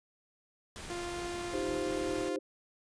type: noise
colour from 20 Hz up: pink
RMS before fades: -44 dBFS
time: 0.76-2.29 s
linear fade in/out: 0 ms
type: tone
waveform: sawtooth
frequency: 349.2 Hz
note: F4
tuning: in tune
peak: -33 dBFS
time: 0.9-2.36 s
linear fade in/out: 0 ms
type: chord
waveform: sine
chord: C minor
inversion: first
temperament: equal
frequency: 311.1 / 392 / 523.3 Hz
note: Eb4 / G4 / C5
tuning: 0 / 0 / 0 cents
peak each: -37 dBFS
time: 1.53-2.39 s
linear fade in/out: 10 ms
effects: resampled to 22050 Hz